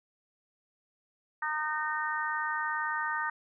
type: harmonic tone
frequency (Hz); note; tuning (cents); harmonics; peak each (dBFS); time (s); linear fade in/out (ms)
306.4; D#4; -27; 3 / 4 / 5 / 6; -35 / -35 / -35 / -35; 1.42-3.3; 5
effects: none